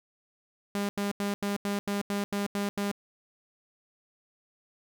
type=tone bursts; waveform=sawtooth; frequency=201.9 Hz; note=G#3; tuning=49 cents flat; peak=-24 dBFS; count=10; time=0.75-2.915 s; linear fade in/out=0 ms; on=140 ms; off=85 ms; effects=none